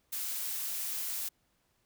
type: noise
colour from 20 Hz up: blue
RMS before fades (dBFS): -36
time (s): 0.12-1.29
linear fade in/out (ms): 10
effects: pink hiss -74 dBFS RMS until 1.85 s